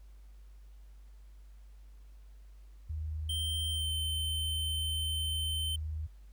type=tone; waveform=sine; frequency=77.78 Hz; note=D#2; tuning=in tune; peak=-34 dBFS; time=2.89-6.07 s; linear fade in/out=10 ms
type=tone with pitch glide; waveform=square; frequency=3136 to 3087 Hz; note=G7 to G7; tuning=0 to -27 cents; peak=-34 dBFS; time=3.29-5.76 s; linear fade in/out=5 ms; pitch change=-27 cents; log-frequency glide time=3.69-3.93 s
effects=added 50 Hz sine -50 dBFS peak until 6.32 s + pink hiss -71 dBFS RMS until 6.32 s